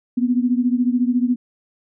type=beating tone pair; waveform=sine; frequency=242.5 / 256.5 Hz; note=B3 / C4; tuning=-31 / -34 cents; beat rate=14 Hz; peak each=-17 / -20 dBFS; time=0.17-1.36 s; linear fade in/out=10 ms; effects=none